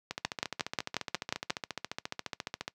two click trains, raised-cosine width 0.2 ms, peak -17 / -11 dBFS, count 38 / 8, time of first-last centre 0.11-2.679 / 0.25-1.504 s, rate 14.4 / 5.58 Hz, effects noise-tail reverb RT60 0.1 s tail -22 dB re dry + high-pass 100 Hz 12 dB/octave

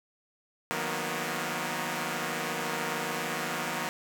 5% pulse chord, B major seventh, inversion first, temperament equal with one note detuned, 155.56 / 182.24 / 233.1 / 246.9 Hz, D#3 / F#3 / A#3 / B3, 0 / -26 / 0 / 0 cents, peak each -25 dBFS, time 0.71-3.89 s, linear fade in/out 0 ms, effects none

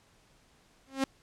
sawtooth tone with exponential growth, 268.8 Hz, C4, 47 cents sharp, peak -19 dBFS, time 0.87-1.04 s, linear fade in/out 2 ms, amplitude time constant 36 ms, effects pink hiss -64 dBFS RMS until 1.22 s + low-pass 9000 Hz 12 dB/octave

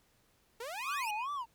sawtooth exponential sweep, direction up, 440 to 2995 Hz, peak -36 dBFS, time 0.6-1.11 s, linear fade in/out 5 ms
sine tone, 2489 Hz, D#7, in tune, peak -40 dBFS, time 0.74-1.27 s, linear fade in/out 50 ms
triangle tone with vibrato, 987.8 Hz, B5, in tune, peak -33 dBFS, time 0.84-1.46 s, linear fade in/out 50 ms, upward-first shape sine, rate 2.6 Hz, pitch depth 290 cents each way
effects pink hiss -70 dBFS RMS until 1.54 s

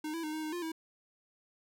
square tone with pitch steps, 307.3 / 331.4 / 307.4 / 312.9 / 309.2 / 350.4 / 322.5 Hz, D#4 / E4 / D#4 / D#4 / D#4 / F4 / E4, -21 / +9 / -21 / +10 / -11 / +6 / -38 cents, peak -36 dBFS, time 0.04-0.719 s, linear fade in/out 5 ms, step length 97 ms, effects none

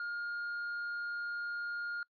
triangle tone, 1417 Hz, F6, 25 cents sharp, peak -34 dBFS, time 0-2.03 s, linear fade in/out 2 ms, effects noise-tail reverb RT60 0.1 s tail -25 dB re dry + resampled to 11025 Hz

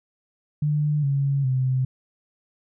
sine tone with pitch steps, 149.1 / 139.12 / 129.8 Hz, D3 / C#3 / C3, +27 / +7 / -13 cents, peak -19 dBFS, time 0.62-1.85 s, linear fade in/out 5 ms, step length 410 ms, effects none

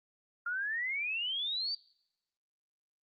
sine exponential sweep, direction up, 1387 to 4699 Hz, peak -32 dBFS, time 0.46-1.75 s, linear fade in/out 5 ms, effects noise-tail reverb RT60 0.8 s tail -23 dB re dry + Opus 48 kbps

